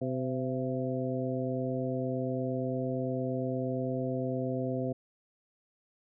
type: harmonic tone with a mistuned harmonic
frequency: 128.7 Hz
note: C3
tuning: 28 cents flat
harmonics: 1 / 2 / 3 / 4 / 5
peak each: -35 / -34 / -38 / -36 / -39 dBFS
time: 0.01-4.93 s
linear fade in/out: 10 ms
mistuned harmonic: 5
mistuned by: +59 cents
effects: none